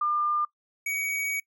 sine / square tone pair in turn, 1201 / 2257 Hz, D6 / C#7, +38 / +31 cents, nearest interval major seventh, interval 1093 cents, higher second, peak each -23 / -28 dBFS, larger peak first, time 0.01-0.45 / 0.86-1.4 s, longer second, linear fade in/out 5 ms, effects noise-tail reverb RT60 0.1 s tail -22 dB re dry

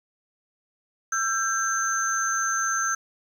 sine tone cluster, 1338 / 1582 / 6260 Hz, E6 / G6 / G8, +25 / +15 / -3 cents, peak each -27 dBFS, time 1.12-2.95 s, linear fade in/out 5 ms, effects 8-bit

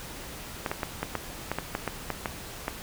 clicks, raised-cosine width 0.5 ms, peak -13 dBFS, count 12, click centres 0.662 / 0.715 / 0.832 / 1.03 / 1.153 / 1.516 / 1.586 / 1.751 / 1.877 / 2.103 / 2.258 / 2.681 s, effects pink hiss -41 dBFS RMS until 2.82 s

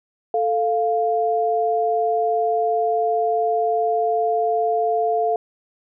sine tone pair together, 441.2 / 698.5 Hz, A4 / F5, +5 / 0 cents, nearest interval minor sixth, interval 795 cents, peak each -21 / -19 dBFS, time 0.34-5.36 s, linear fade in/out 2 ms, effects none

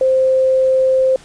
sine tone, 523.3 Hz, C5, in tune, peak -10 dBFS, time 0.01-1.16 s, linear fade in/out 2 ms, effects pink hiss -43 dBFS RMS until 1.24 s + resampled to 22050 Hz

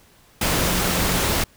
sine tone in noise, 179.7 Hz, F3, 50 cents sharp, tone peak -28 dBFS, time 0.54-1.2 s, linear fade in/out 5 ms, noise pink, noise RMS -21 dBFS, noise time 0.41-1.44 s, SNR -10 dB, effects pink hiss -54 dBFS RMS until 1.56 s

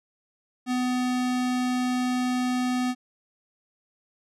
square tone, 250.6 Hz, B3, 25 cents sharp, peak -24 dBFS, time 0.66-2.95 s, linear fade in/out 50 ms, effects low-pass 9000 Hz 12 dB/octave

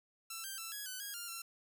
5% pulse tone with pitch steps, 1338 / 1576 / 1334 / 1665 / 1507 / 1639 / 1401 / 1355 Hz, E6 / G6 / E6 / G#6 / F#6 / G#6 / F6 / E6, +25 / +9 / +20 / +4 / +31 / -23 / +5 / +47 cents, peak -31 dBFS, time 0.3-1.42 s, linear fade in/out 5 ms, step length 140 ms, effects none

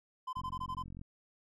triangle tone bursts, 1025 Hz, C6, 36 cents flat, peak -34 dBFS, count 7, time 0.27-0.829 s, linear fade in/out 10 ms, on 61 ms, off 22 ms
click train, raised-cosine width 5 ms, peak -35 dBFS, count 30, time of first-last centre 0.37-1.014 s, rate 45 Hz
effects none

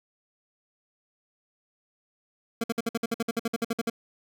25% pulse tone bursts, 230 Hz, A#3, 23 cents flat, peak -21 dBFS, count 16, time 2.61-3.899 s, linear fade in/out 5 ms, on 29 ms, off 55 ms, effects none

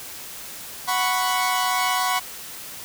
sawtooth chord, F# suspended fourth, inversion none, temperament equal, 740 / 987.8 / 1108.7 Hz, F#5 / B5 / C#6, 0 / 0 / 0 cents, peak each -21 dBFS, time 0.87-2.2 s, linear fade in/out 20 ms, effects white hiss -37 dBFS RMS until 2.84 s

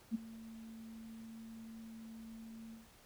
sine tone with ADSR envelope, 224.9 Hz, A3, 38 cents sharp, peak -30 dBFS, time 0.11-2.88 s, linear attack 39 ms, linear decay 14 ms, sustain -18 dB, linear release 160 ms, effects pink hiss -63 dBFS RMS until 3.05 s

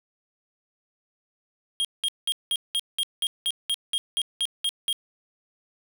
square tone bursts, 3239 Hz, G#7, 44 cents flat, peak -23 dBFS, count 14, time 1.8-4.928 s, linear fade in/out 0 ms, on 47 ms, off 190 ms, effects none

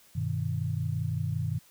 sine chord, G augmented, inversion none, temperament equal, 98 / 123.47 / 155.56 Hz, G2 / B2 / D#3, 0 / 0 / 0 cents, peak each -32 dBFS, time 0.15-1.59 s, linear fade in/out 10 ms, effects white hiss -59 dBFS RMS until 1.7 s

